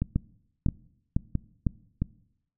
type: two click trains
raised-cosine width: 5 ms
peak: -13 / -11 dBFS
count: 4 / 4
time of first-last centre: 0.02-2.02 / 0.16-1.668 s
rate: 1.5 / 1.99 Hz
effects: noise-tail reverb RT60 0.8 s tail -22 dB re dry